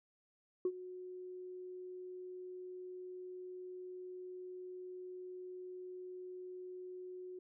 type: tone with ADSR envelope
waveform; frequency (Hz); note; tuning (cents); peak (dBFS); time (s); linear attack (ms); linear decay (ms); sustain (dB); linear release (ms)
sine; 365.6; F#4; -21; -28; 0.65-7.39; 3; 58; -17; 5
effects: tanh soft clip ceiling -27 dBFS